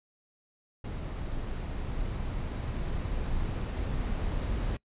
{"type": "noise with level ramp", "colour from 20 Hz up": "brown", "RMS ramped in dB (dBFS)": [-35, -30], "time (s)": [0.84, 4.77], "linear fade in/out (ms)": 5, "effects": ["noise-tail reverb RT60 0.1 s tail -24 dB re dry", "resampled to 8000 Hz"]}